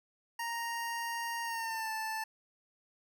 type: tone with pitch glide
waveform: 25% pulse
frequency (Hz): 932.3 to 880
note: A#5 to A5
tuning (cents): 0 to 0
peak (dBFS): -31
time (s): 0.39-2.24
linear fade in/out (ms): 5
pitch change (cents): -100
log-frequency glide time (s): 1.43-1.91
effects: none